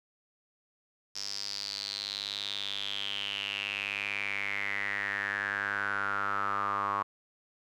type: tone with band-pass filter sweep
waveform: sawtooth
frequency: 100.6 Hz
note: G2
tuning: 45 cents sharp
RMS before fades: -34 dBFS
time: 1.15-7.03 s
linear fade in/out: 10 ms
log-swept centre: 5300 to 1100 Hz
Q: 8.1
effects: none